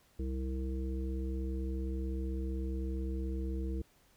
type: harmonic tone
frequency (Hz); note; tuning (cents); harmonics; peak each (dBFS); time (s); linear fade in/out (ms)
65.41; C2; 0; 1 / 3 / 5 / 7; -34 / -43 / -42 / -47; 0.19-3.82; 5
effects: pink hiss -67 dBFS RMS until 4.16 s